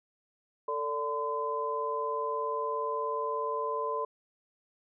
sine tone cluster, 445.1 / 582 / 1020 Hz, A4 / D5 / C6, +20 / -16 / -44 cents, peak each -34 / -37 / -32 dBFS, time 0.68-4.05 s, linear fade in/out 5 ms, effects none

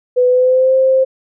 sine tone with pitch glide, 498.3 to 525.8 Hz, B4 to C5, +15 to +8 cents, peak -8 dBFS, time 0.16-1.05 s, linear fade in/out 20 ms, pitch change +93 cents, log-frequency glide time 0.27-0.75 s, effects none

